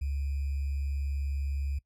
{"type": "tone with sample-and-hold", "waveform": "sine", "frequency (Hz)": 69.7, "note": "C#2", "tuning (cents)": 10, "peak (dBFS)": -29, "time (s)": [0.01, 1.79], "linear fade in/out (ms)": 10, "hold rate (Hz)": 2450, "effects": ["noise-tail reverb RT60 0.1 s tail -20 dB re dry", "resampled to 32000 Hz"]}